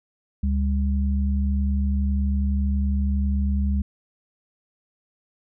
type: tone pair together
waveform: sine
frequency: 70.9 / 200.5 Hz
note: C#2 / G3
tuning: +40 / +39 cents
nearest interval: octave + tritone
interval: 1799 cents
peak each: -20 / -26 dBFS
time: 0.43-3.82 s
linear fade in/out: 5 ms
effects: none